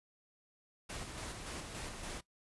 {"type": "noise with tremolo", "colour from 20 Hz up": "pink", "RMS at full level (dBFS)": -43, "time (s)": [0.89, 2.21], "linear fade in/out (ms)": 10, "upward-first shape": "square", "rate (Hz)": 3.5, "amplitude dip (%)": 35, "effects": ["noise-tail reverb RT60 0.1 s tail -18 dB re dry", "resampled to 24000 Hz"]}